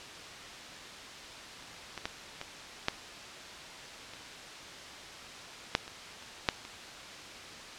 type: clicks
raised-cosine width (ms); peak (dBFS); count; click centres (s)
0.2; -30 / -20 / -15 / -20 / -9 / -27 / -6 / -25 / -30 / -6 / -26; 11; 1.625 / 1.977 / 2.055 / 2.414 / 2.884 / 4.136 / 5.751 / 5.879 / 6.225 / 6.488 / 6.651
effects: white hiss -45 dBFS RMS until 7.78 s + low-pass 5000 Hz 12 dB/octave